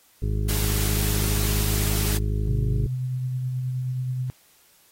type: harmonic tone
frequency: 51.91 Hz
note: G#1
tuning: in tune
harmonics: 1 / 2 / 3 / 4 / 6 / 7 / 8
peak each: -24 / -26 / -33 / -36 / -40 / -43 / -38 dBFS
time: 0.22-2.87 s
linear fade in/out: 5 ms
type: noise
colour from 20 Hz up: white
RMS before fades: -29 dBFS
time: 0.48-2.18 s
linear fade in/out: 10 ms
type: tone with tremolo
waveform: sine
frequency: 127.7 Hz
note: C3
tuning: 42 cents flat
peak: -23 dBFS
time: 2.48-4.3 s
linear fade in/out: 0 ms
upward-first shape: triangle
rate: 9.4 Hz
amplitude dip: 30%
effects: white hiss -58 dBFS RMS until 4.91 s + AAC 48 kbps